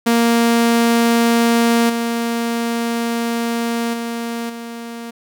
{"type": "tone with level steps", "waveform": "sawtooth", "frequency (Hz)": 233.1, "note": "A#3", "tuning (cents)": 0, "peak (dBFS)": [-8, -14, -18, -24], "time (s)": [0.06, 5.11], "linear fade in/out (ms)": 10, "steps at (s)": [1.89, 3.93, 4.49], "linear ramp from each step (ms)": 10, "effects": []}